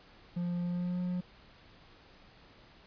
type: tone with pitch glide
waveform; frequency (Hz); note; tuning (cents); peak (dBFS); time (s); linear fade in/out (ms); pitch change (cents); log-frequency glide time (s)
triangle; 175.1 to 179.5; F3 to F3; +5 to +48; -29; 0.36-1.21; 10; +43; 0.64-1
effects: pink hiss -58 dBFS RMS until 2.86 s + resampled to 11025 Hz